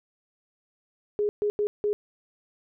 sine tone bursts at uneven times, 415.3 Hz, G#4, in tune, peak -22 dBFS, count 4, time 1.19-1.29 / 1.42-1.5 / 1.59-1.67 / 1.84-1.93 s, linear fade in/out 0 ms, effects none

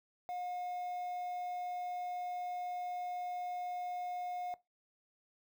triangle tone with quantisation, 718 Hz, F5, 48 cents sharp, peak -36 dBFS, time 0.29-4.54 s, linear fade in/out 0 ms, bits 10, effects noise-tail reverb RT60 0.2 s tail -19 dB re dry

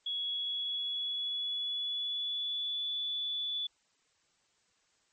sine tone with pitch glide, 3354 to 3456 Hz, G#7 to A7, +16 to -32 cents, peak -32 dBFS, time 0.06-3.67 s, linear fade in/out 5 ms, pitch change +52 cents, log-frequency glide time 0.3-2.96 s, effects white hiss -72 dBFS RMS until 5.12 s + MP3 32 kbps

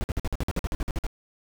brown noise bursts, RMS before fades -26 dBFS, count 14, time 0.01-1.066 s, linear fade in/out 0 ms, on 29 ms, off 50 ms, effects none

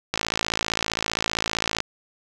click train, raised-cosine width 0.2 ms, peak -5 dBFS, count 93, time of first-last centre 0.14-1.804 s, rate 55.3 Hz, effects none

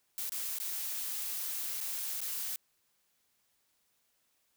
blue noise with dropouts, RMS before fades -37 dBFS, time 0.18-2.56 s, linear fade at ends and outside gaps 0 ms, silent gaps 0.294-0.32 / 0.585-0.6 / 1.804-1.81 / 2.205-2.215 s, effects white hiss -75 dBFS RMS until 4.56 s

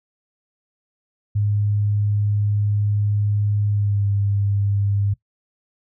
sine tone with pitch glide, 103.4 to 100.69 Hz, G#2 to G2, -7 to +47 cents, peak -17 dBFS, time 1.35-5.14 s, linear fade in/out 10 ms, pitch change -46 cents, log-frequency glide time 3.68-4.07 s, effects noise-tail reverb RT60 0.1 s tail -18 dB re dry

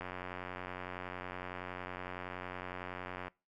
click train, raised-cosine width 0.5 ms, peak -26 dBFS, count 298, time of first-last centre 0.01-3.281 s, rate 90.8 Hz, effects noise-tail reverb RT60 0.3 s tail -25 dB re dry

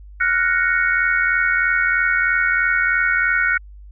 sine chord, Gb major seventh, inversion third, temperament equal, 1396.9 / 1480 / 1864.7 / 2217 Hz, F6 / Gb6 / Bb6 / Db7, 0 / 0 / 0 / 0 cents, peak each -22 / -18 / -22 / -22 dBFS, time 0.2-3.58 s, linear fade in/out 10 ms, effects added 50 Hz sine -37 dBFS peak until 3.91 s

